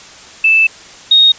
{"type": "tone pair in turn", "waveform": "sine", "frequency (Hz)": [2637, 3729], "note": ["E7", "A#7"], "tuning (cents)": [0, 0], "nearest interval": "tritone", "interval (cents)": 600, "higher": "second", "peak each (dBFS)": [-6, -4], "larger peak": "second", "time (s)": [[0.44, 0.67], [1.11, 1.32]], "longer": "first", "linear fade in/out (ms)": 5, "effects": ["white hiss -36 dBFS RMS until 1.38 s", "resampled to 16000 Hz"]}